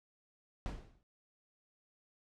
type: noise with exponential decay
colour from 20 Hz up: brown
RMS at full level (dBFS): -36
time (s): 0.66-1.03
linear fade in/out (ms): 0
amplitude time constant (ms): 79
effects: low-pass 7000 Hz 12 dB/octave